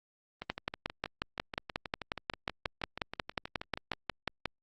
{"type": "two click trains", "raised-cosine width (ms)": 0.3, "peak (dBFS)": [-15, -22], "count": [23, 23], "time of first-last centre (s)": [[0.5, 4.457], [0.42, 3.934]], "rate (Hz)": [5.56, 6.26], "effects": ["Opus 24 kbps"]}